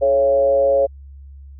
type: tone with frequency modulation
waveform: sine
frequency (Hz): 552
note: C#5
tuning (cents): -7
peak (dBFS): -12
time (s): 0.01-0.87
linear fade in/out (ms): 20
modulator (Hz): 126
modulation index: 0.58
effects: added 69 Hz sine -36 dBFS peak until 1.59 s